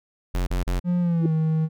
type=tone bursts; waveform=square; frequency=45.03 Hz; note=F#1; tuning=46 cents flat; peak=-22 dBFS; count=3; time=0.34-0.798 s; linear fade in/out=10 ms; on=130 ms; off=34 ms
type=tone with pitch glide; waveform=triangle; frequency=176.9 to 158.51 Hz; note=F3 to D#3; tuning=+23 to +32 cents; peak=-17 dBFS; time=0.84-1.69 s; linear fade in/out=50 ms; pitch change=-191 cents; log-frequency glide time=1-1.32 s
type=tone with exponential growth; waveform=sine; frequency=332.4 Hz; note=E4; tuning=15 cents sharp; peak=-17 dBFS; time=1.18-1.26 s; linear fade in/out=2 ms; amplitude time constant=16 ms
effects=none